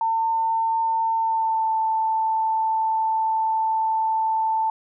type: tone with pitch glide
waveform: sine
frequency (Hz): 901 to 885.5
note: A5 to A5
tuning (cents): +41 to +11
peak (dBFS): -19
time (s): 0.01-4.7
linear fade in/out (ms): 2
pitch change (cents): -30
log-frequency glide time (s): 1.15-1.73
effects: none